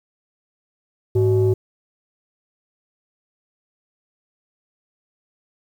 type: tone pair together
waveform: sine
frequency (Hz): 105.2 / 374.9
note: G#2 / F#4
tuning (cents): +23 / +23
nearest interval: octave + minor seventh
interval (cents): 2200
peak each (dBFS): -15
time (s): 1.15-1.54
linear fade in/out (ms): 10
effects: tanh soft clip ceiling -10 dBFS + 8-bit